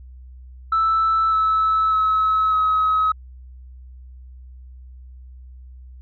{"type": "tone with pitch steps", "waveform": "sine", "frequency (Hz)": [1318.5, 1304.1, 1289.9, 1275.8], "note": ["E6", "E6", "E6", "D#6"], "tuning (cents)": [0, -19, -38, 43], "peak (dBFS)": -14, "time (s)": [0.72, 3.12], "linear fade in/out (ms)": 5, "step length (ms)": 600, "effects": ["tanh soft clip ceiling -12 dBFS", "added 63 Hz sine -38 dBFS peak until 6.01 s"]}